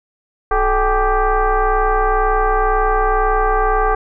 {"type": "tone with frequency modulation", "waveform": "sine", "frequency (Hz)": 370, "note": "F#4", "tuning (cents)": 0, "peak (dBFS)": -12, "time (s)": [0.51, 3.95], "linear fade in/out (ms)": 5, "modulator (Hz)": 401, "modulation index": 2.6, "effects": []}